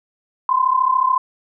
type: tone pair together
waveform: sine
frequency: 1012.6 / 1046.5 Hz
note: B5 / C6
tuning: +43 / 0 cents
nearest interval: minor second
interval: 57 cents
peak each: -17 / -16 dBFS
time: 0.49-1.18 s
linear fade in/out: 2 ms
effects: none